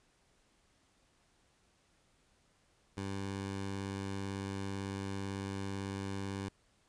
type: tone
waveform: 15% pulse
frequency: 98 Hz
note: G2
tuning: in tune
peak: -31 dBFS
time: 2.97-6.49 s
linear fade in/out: 5 ms
effects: pink hiss -71 dBFS RMS until 6.88 s + resampled to 22050 Hz